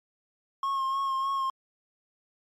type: tone with vibrato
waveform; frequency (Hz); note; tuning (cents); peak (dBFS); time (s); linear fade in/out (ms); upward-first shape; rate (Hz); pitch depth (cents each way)
triangle; 1080; C#6; -45; -24; 0.63-1.5; 2; sine; 3.3; 27
effects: MP3 64 kbps